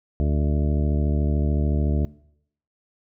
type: harmonic tone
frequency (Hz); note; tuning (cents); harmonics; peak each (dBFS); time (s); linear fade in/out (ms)
73.7; D2; +7; 1 / 2 / 3 / 4 / 5 / 6 / 8 / 9; -20 / -26 / -30 / -32 / -34 / -36 / -38 / -39; 0.2-2.05; 0
effects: noise-tail reverb RT60 0.7 s tail -21 dB re dry